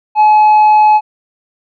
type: tone with tanh clipping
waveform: sine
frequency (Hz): 852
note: G#5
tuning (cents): +44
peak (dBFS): -5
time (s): 0.15-1.01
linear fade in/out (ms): 50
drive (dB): 3
effects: none